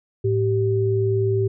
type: tone pair together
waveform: sine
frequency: 108.9 / 388.1 Hz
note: A2 / G4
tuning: -17 / -17 cents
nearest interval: octave + minor seventh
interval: 2200 cents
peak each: -20 dBFS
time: 0.24-1.48 s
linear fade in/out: 10 ms
effects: none